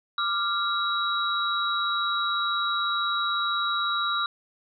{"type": "tone cluster", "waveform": "sine", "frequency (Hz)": [1184, 1388, 3866], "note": ["D6", "F6", "B7"], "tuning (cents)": [14, -11, -38], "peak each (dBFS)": -28, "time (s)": [0.18, 4.26], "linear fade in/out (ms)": 2, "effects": []}